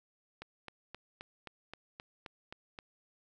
click train, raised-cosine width 0.3 ms, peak -28 dBFS, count 10, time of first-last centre 0.42-2.788 s, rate 3.8 Hz, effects none

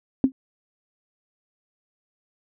sine tone with exponential decay, 264.3 Hz, C4, 18 cents sharp, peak -9 dBFS, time 0.24-0.32 s, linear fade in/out 1 ms, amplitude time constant 17 ms, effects none

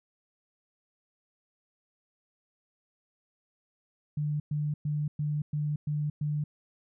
sine tone bursts, 148.9 Hz, D3, 24 cents sharp, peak -27 dBFS, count 7, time 4.17-6.44 s, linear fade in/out 5 ms, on 230 ms, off 110 ms, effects none

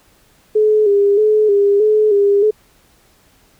sine tone with vibrato, 415.3 Hz, G#4, in tune, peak -9 dBFS, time 0.55-2.51 s, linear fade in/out 10 ms, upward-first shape square, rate 1.6 Hz, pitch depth 52 cents each way, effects pink hiss -53 dBFS RMS until 3.59 s

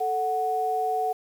sine tone pair together, 440 / 740 Hz, A4 / F#5, 0 / 0 cents, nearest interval major sixth, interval 900 cents, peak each -29 / -24 dBFS, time 0-1.13 s, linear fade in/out 10 ms, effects 8-bit

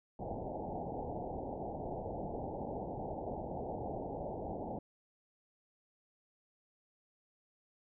white low-pass noise, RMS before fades -41 dBFS, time 0.19-4.79 s, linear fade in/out 5 ms, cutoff 860 Hz, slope 96 dB/octave, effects none

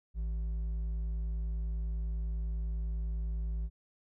sine tone with hard clipping, 55 Hz, A1, in tune, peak -33 dBFS, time 0.14-3.7 s, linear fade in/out 50 ms, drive 4 dB, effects none

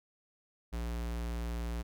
square tone, 58.27 Hz, A#1, in tune, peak -35 dBFS, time 0.72-1.83 s, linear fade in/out 20 ms, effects none

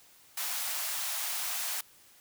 white high-pass noise, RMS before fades -34 dBFS, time 0.37-1.81 s, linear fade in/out 5 ms, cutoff 630 Hz, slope 48 dB/octave, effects white hiss -59 dBFS RMS until 2.2 s

